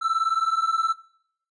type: beating tone pair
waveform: triangle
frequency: 1318.5 / 1337.5 Hz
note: E6 / E6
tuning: 0 / +25 cents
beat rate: 19 Hz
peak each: -22 dBFS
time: 0.01-0.94 s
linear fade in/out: 20 ms
effects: noise-tail reverb RT60 0.7 s tail -22 dB re dry + resampled to 22050 Hz